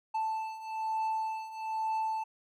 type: beating tone pair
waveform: triangle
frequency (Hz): 880 / 881.1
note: A5 / A5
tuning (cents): 0 / +2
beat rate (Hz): 1.1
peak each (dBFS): -35 / -31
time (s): 0.14-2.24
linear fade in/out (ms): 10
effects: none